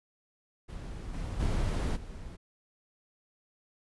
brown noise with level steps, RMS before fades -40 / -36 / -29 / -43 dBFS, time 0.68-2.37 s, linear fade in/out 20 ms, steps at 1.13 / 1.39 / 1.95 s, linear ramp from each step 20 ms, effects resampled to 24000 Hz

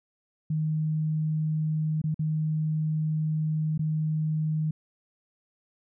sine tone with dropouts, 155.56 Hz, D#3, in tune, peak -24 dBFS, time 0.5-4.71 s, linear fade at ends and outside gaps 5 ms, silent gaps 2.017-2.039 / 2.144-2.192 / 3.778-3.792 s, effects none

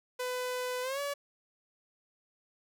sawtooth tone with pitch glide, 501 to 568.9 Hz, B4 to C#5, +25 to +45 cents, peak -29 dBFS, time 0.19-1.14 s, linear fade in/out 10 ms, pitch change +220 cents, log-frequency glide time 0.82-1 s, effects none

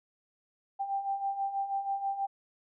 sine beating tone pair, 784 / 790.2 Hz, G5 / G5, 0 / +14 cents, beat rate 6.2 Hz, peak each -37 / -31 dBFS, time 0.79-2.27 s, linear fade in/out 20 ms, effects none

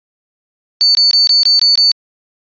sine tone bursts, 4500 Hz, C#8, 25 cents sharp, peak -6 dBFS, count 7, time 0.81-1.916 s, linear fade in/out 0 ms, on 140 ms, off 21 ms, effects resampled to 11025 Hz

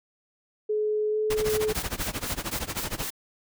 sine tone with pitch glide, 425.6 to 429.8 Hz, G#4 to A4, +42 to -41 cents, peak -23 dBFS, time 0.69-1.73 s, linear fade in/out 10 ms, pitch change +17 cents, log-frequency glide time 1.11-1.17 s
pink noise with tremolo, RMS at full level -29 dBFS, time 1.3-3.06 s, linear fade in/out 5 ms, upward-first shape sine, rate 13 Hz, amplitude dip 90%
white noise bursts, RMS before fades -33 dBFS, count 7, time 1.49-3.105 s, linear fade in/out 10 ms, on 85 ms, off 170 ms
effects none

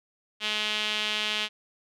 sawtooth tone with band-pass filter, 212.6 Hz, G#3, 41 cents sharp, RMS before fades -29 dBFS, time 0.4-1.49 s, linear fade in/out 50 ms, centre 3100 Hz, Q 3.2, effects none

